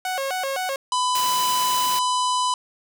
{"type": "tone with vibrato", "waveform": "sawtooth", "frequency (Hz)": 635, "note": "D#5", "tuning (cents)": 35, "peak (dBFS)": -20, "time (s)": [0.05, 0.76], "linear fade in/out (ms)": 2, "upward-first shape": "square", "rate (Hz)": 3.9, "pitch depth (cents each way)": 270}
{"type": "harmonic tone", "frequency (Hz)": 1000, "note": "B5", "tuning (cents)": 21, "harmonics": [1, 3, 4, 5, 6, 7, 8, 9, 10], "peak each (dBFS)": [-20, -30, -32, -34, -36, -37, -38, -39, -40], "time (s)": [0.92, 2.54], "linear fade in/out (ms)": 2}
{"type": "high-pass noise", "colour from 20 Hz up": "white", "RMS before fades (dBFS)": -29, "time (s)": [1.15, 1.99], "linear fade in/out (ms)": 2, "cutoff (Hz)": 100, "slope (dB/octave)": 24}
{"effects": []}